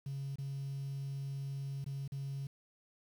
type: tone with dropouts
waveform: triangle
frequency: 137.7 Hz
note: C#3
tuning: 11 cents flat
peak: -34 dBFS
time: 0.06-2.47 s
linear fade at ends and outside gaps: 5 ms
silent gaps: 0.358-0.384 / 1.843-1.862 / 2.078-2.12 s
effects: tanh soft clip ceiling -34 dBFS + 10-bit